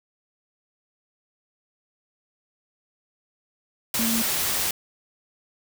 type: tone in noise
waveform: sine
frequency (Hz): 228.5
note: A#3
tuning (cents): -34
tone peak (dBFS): -24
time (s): 3.99-4.22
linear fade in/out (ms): 2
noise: white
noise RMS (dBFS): -25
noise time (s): 3.94-4.71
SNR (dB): -2
effects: none

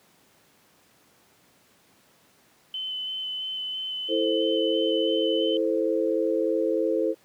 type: tone with vibrato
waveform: sine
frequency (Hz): 3040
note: F#7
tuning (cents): +46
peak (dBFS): -29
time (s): 2.74-5.57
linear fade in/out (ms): 2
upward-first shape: square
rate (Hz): 3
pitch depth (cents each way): 9
type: chord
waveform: sine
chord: A minor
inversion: second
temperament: equal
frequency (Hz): 329.6 / 440 / 523.3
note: E4 / A4 / C5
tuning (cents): 0 / 0 / 0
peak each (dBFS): -26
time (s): 4.08-7.15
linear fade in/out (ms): 50
effects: pink hiss -60 dBFS RMS until 7.24 s + high-pass 150 Hz 12 dB/octave

